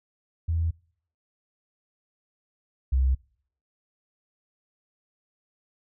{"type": "tone pair in turn", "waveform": "sine", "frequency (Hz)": [82.6, 65.41], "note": ["E2", "C2"], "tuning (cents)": [4, 0], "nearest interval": "major third", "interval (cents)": 404, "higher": "first", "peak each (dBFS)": [-22, -18], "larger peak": "second", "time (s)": [[0.48, 0.71], [2.92, 3.15]], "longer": "neither", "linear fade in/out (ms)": 10, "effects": ["noise-tail reverb RT60 0.6 s tail -26 dB re dry", "tanh soft clip ceiling -15 dBFS"]}